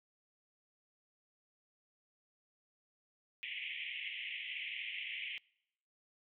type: band-pass noise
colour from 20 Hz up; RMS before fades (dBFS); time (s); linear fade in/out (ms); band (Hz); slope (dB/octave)
pink; -43; 3.43-5.38; 0; 2000 to 3200; 96
effects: noise-tail reverb RT60 0.8 s tail -26 dB re dry